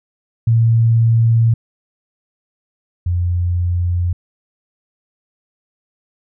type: tone pair in turn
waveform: sine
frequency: 114.7 / 87.96 Hz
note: A#2 / F2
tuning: -28 / +13 cents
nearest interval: perfect fourth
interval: 459 cents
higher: first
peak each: -9 / -14 dBFS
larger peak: first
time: 0.47-1.54 / 3.06-4.13 s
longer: neither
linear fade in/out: 5 ms
effects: none